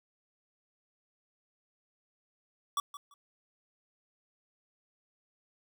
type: tone with echo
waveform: square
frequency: 1144 Hz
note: D6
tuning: 46 cents flat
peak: -29 dBFS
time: 2.77-2.8 s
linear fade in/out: 2 ms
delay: 170 ms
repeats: 2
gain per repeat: -14 dB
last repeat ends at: 3.14 s
effects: none